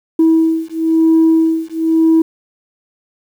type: beating tone pair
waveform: sine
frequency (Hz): 323.4 / 324.4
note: E4 / E4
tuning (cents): -33 / -28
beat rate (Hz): 1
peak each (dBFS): -11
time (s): 0.19-2.22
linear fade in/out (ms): 5
effects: tanh soft clip ceiling -4 dBFS + 7-bit